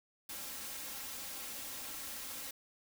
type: noise with comb filter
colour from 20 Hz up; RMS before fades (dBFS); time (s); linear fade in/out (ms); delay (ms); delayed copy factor
white; -44; 0.29-2.51; 5; 3.7; +0.55
effects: none